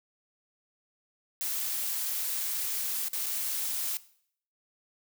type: noise with dropouts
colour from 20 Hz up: blue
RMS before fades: -32 dBFS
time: 1.41-3.97 s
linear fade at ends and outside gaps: 0 ms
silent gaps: 3.084-3.132 / 3.26-3.264 s
effects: noise-tail reverb RT60 0.6 s tail -18 dB re dry